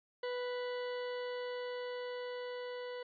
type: tone with level ramp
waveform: 40% pulse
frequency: 493.9 Hz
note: B4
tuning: in tune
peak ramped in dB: -35 to -40 dBFS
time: 0.23-3.03 s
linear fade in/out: 5 ms
effects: resampled to 11025 Hz